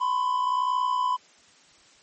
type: tone pair together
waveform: triangle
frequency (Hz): 1001.7 / 1063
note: B5 / C6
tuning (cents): +24 / +27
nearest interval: minor second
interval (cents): 103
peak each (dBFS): -21 / -28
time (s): 0-1.17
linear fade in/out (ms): 20
effects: white hiss -56 dBFS RMS until 2.02 s + MP3 32 kbps